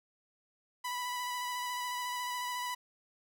sawtooth tone with vibrato, 987.8 Hz, B5, in tune, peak -31 dBFS, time 0.84-2.75 s, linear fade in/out 10 ms, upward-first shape square, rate 14 Hz, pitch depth 14 cents each way, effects none

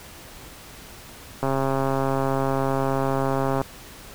click train, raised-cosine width 1 ms, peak -10 dBFS, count 296, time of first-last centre 1.43-3.615 s, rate 135 Hz, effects pink hiss -43 dBFS RMS until 4.14 s

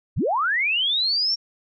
sine linear sweep, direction up, 38.89 to 5580 Hz, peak -19 dBFS, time 0.16-1.36 s, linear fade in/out 20 ms, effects none

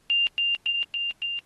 sine tone with echo, 2794 Hz, F7, in tune, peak -19 dBFS, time 0.1-0.27 s, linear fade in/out 0 ms, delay 280 ms, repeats 4, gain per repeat -2 dB, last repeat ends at 1.39 s, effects pink hiss -64 dBFS RMS until 1.45 s + AAC 32 kbps

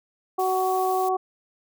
harmonic tone, 373.9 Hz, F#4, 18 cents sharp, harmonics 1 / 2 / 3, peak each -25 / -23 / -29 dBFS, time 0.38-1.17 s, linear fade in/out 10 ms
blue noise, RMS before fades -39 dBFS, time 0.39-1.09 s, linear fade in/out 5 ms
effects none

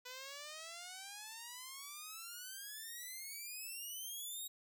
5% pulse exponential sweep, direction up, 493.9 to 3818 Hz, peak -36 dBFS, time 0.05-4.48 s, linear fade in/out 10 ms, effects none

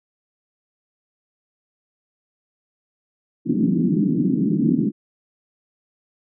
pink band-pass noise, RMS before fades -19 dBFS, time 3.45-4.92 s, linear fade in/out 50 ms, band 160 to 320 Hz, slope 48 dB/octave, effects none

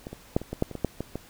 clicks, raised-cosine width 2 ms, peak -22 / -24 / -8 / -23 / -18 / -9 / -24 / -20 / -10 / -17 / -18 dBFS, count 11, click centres 0.069 / 0.13 / 0.365 / 0.416 / 0.53 / 0.624 / 0.713 / 0.753 / 0.847 / 1.006 / 1.156 s, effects pink hiss -52 dBFS RMS until 1.29 s

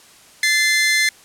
sawtooth tone pair together, 1741 / 2073 Hz, A6 / C7, -19 / -17 cents, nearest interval minor third, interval 302 cents, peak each -16 / -12 dBFS, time 0.43-1.09 s, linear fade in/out 2 ms, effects white hiss -47 dBFS RMS until 1.24 s + low-pass 10000 Hz 12 dB/octave

